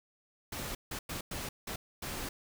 pink noise bursts at uneven times, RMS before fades -39 dBFS, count 6, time 0.52-0.75 / 0.91-0.99 / 1.09-1.21 / 1.31-1.49 / 1.67-1.76 / 2.02-2.29 s, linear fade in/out 5 ms, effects none

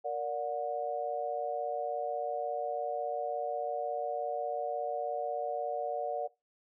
sine chord, Bb augmented, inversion none, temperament just, 466.2 / 582.7 / 728.4 Hz, Bb4 / D5 / F#5, 0 / -14 / -27 cents, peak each -38 / -35 / -35 dBFS, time 0.04-6.28 s, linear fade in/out 20 ms, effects noise-tail reverb RT60 0.2 s tail -19 dB re dry

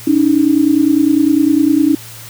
sine tone pair together, 283.5 / 313.4 Hz, C#4 / D#4, +39 / +13 cents, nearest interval major second, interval 174 cents, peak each -11 dBFS, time 0.07-1.95 s, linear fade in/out 5 ms, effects added 114 Hz sine -36 dBFS peak until 2.29 s + white hiss -34 dBFS RMS until 2.29 s

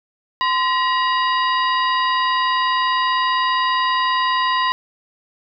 harmonic tone with a mistuned harmonic, 955 Hz, A#5, 42 cents sharp, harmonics 1 / 2 / 3 / 4 / 5, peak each -17 / -23 / -27 / -29 / -31 dBFS, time 0.41-4.72 s, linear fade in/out 0 ms, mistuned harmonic 1, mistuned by +130 cents, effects none

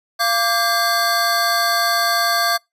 square tone cluster, 690 / 1167 / 1598 / 4431 Hz, F5 / D6 / G6 / C#8, -21 / -11 / +33 / -2 cents, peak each -22 dBFS, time 0.19-2.58 s, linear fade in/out 20 ms, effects noise-tail reverb RT60 0.2 s tail -26 dB re dry + resampled to 32000 Hz

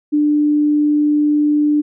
sine tone, 297 Hz, D4, 20 cents sharp, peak -11 dBFS, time 0.12-1.82 s, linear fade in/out 20 ms, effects none

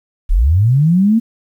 sine linear sweep, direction up, 30.63 to 233.7 Hz, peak -8 dBFS, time 0.29-1.2 s, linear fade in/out 20 ms, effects 8-bit

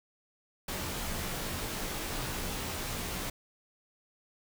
pink noise with comb filter, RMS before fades -36 dBFS, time 0.68-3.3 s, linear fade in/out 5 ms, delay 19 ms, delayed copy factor -0.7, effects none

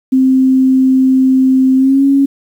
sine tone with pitch glide, 261.6 to 275.9 Hz, C4 to C#4, 0 to -8 cents, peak -6 dBFS, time 0.12-2.26 s, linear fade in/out 10 ms, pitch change +92 cents, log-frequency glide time 1.76-2.04 s, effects 7-bit

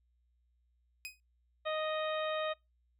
sawtooth tone with exponential decay, 2508 Hz, D#7, 13 cents sharp, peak -34 dBFS, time 1.05-1.2 s, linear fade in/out 0 ms, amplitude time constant 31 ms
harmonic tone, 622.3 Hz, D#5, in tune, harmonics 1 / 2 / 3 / 4 / 5 / 6, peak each -34 / -39 / -44 / -46 / -48 / -45 dBFS, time 1.65-2.54 s, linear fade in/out 20 ms
effects noise-tail reverb RT60 0.2 s tail -24 dB re dry + added 60 Hz sine -70 dBFS peak until 2.99 s

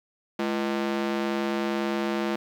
sawtooth ring-modulated tone, 277.2 Hz, C#4, in tune, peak -18 dBFS, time 0.39-2.36 s, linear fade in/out 5 ms, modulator 64.8 Hz, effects low-pass 4000 Hz 12 dB/octave + 9-bit

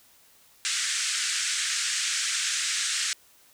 white band-pass noise, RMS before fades -28 dBFS, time 0.65-3.13 s, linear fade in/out 0 ms, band 1400 to 8500 Hz, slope 48 dB/octave, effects white hiss -58 dBFS RMS until 3.53 s

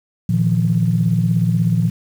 sine chord, Bb suspended fourth, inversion none, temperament equal with one note detuned, 116.54 / 155.56 / 172.21 Hz, Bb2 / Eb3 / F3, 0 / 0 / -24 cents, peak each -17 / -20 / -16 dBFS, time 0.29-1.9 s, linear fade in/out 5 ms, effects tanh soft clip ceiling -4 dBFS + 7-bit

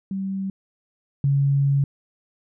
sine tone pair in turn, 193.2 / 139.56 Hz, G3 / C#3, -25 / +12 cents, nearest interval tritone, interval 563 cents, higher first, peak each -24 / -16 dBFS, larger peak second, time 0.11-0.5 / 1.24-1.84 s, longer second, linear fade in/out 2 ms, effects none

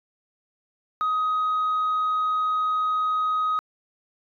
sine tone, 1257 Hz, D#6, 17 cents sharp, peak -19 dBFS, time 1.01-3.59 s, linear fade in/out 0 ms, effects tanh soft clip ceiling -19 dBFS

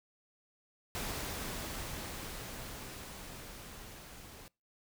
pink noise with level ramp, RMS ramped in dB -38 to -52 dBFS, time 0.95-4.48 s, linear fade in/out 0 ms, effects noise-tail reverb RT60 0.3 s tail -26 dB re dry

